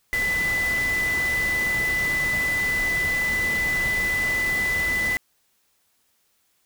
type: tone in noise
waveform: sine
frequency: 1999 Hz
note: B6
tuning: 20 cents sharp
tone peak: -21 dBFS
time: 0.13-5.17 s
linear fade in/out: 0 ms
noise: pink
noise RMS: -32 dBFS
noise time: 0.13-5.17 s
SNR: +8 dB
effects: white hiss -67 dBFS RMS until 6.65 s